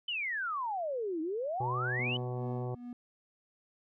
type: exponential two-way sweep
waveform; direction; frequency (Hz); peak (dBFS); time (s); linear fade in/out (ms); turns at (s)
sine; down then up; 3075 to 306.1 to 3075; -32; 0.08-2.17; 5; 1.21
type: harmonic tone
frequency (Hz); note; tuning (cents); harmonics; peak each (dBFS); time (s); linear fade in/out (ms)
124.4; B2; +13; 1 / 3 / 4 / 5 / 6 / 7 / 8 / 9; -35 / -41 / -44 / -49 / -46 / -51 / -57 / -54; 1.6-2.75; 5
type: tone with tremolo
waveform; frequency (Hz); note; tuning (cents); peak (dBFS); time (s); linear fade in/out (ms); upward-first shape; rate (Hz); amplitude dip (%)
triangle; 243.4; B3; -25; -37; 1.99-2.93; 2; sine; 2.4; 75
effects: none